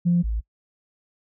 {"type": "tone pair in turn", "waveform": "sine", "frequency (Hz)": [173.9, 54.88], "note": ["F3", "A1"], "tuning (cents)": [-7, -4], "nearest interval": "octave + minor sixth", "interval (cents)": 1997, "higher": "first", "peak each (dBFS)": [-15, -22], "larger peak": "first", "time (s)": [[0.05, 0.23], [0.23, 0.41]], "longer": "neither", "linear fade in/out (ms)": 20, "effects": ["noise-tail reverb RT60 0.1 s tail -23 dB re dry", "tanh soft clip ceiling -11 dBFS"]}